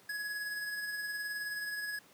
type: tone with tremolo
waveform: square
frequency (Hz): 1678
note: G#6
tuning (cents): +17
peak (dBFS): -35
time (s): 0.09-1.99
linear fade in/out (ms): 5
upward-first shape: triangle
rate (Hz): 19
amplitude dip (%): 40
effects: pink hiss -61 dBFS RMS until 2.13 s + high-pass 150 Hz 12 dB/octave